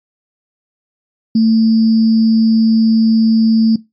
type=tone with sample-and-hold; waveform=sine; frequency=223.6 Hz; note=A3; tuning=28 cents sharp; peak=-7 dBFS; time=1.35-3.76 s; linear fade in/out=5 ms; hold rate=4900 Hz; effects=noise-tail reverb RT60 0.2 s tail -19 dB re dry + MP3 32 kbps